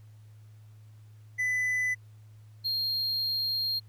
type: tone pair in turn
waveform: triangle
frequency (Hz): 2000 / 4223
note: B6 / C8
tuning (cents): +21 / +15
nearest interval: octave + minor second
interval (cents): 1294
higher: second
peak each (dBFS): -24 / -26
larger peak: first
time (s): 1.38-1.95 / 2.64-3.8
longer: second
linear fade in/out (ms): 20
effects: added 107 Hz sine -49 dBFS peak until 3.88 s + pink hiss -68 dBFS RMS until 3.88 s